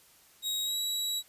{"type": "tone with pitch glide", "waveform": "sawtooth", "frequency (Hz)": [3800, 3889], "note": ["A#7", "B7"], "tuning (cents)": [33, -27], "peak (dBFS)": -27, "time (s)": [0.42, 1.23], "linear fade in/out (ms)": 50, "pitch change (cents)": 40, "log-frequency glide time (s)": [0.64, 0.78], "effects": ["white hiss -60 dBFS RMS until 1.28 s", "resampled to 32000 Hz"]}